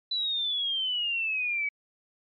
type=exponential sweep; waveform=sine; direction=down; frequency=3998 to 2261 Hz; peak=-26 dBFS; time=0.11-1.69 s; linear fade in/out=5 ms; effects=MP3 96 kbps